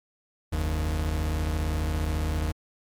40% pulse tone pair together, 46.25 / 77.78 Hz, F#1 / D#2, 0 / 0 cents, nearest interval major sixth, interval 900 cents, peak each -30 / -25 dBFS, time 0.52-2.52 s, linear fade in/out 10 ms, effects MP3 96 kbps

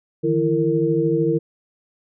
sine tone cluster, 152.2 / 165.4 / 333.5 / 458.6 Hz, D#3 / E3 / E4 / A#4, -38 / +6 / +20 / -28 cents, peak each -24 / -26 / -20 / -20 dBFS, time 0.23-1.39 s, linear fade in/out 20 ms, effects none

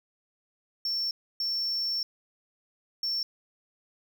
triangle tone bursts at uneven times, 5430 Hz, F8, 50 cents flat, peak -26 dBFS, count 3, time 0.85-1.11 / 1.4-2.03 / 3.03-3.23 s, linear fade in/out 2 ms, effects none

